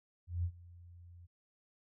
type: tone with ADSR envelope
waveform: sine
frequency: 87 Hz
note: F2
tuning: 6 cents flat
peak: -30 dBFS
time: 0.27-1.27 s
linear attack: 170 ms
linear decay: 70 ms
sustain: -22 dB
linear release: 21 ms
effects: none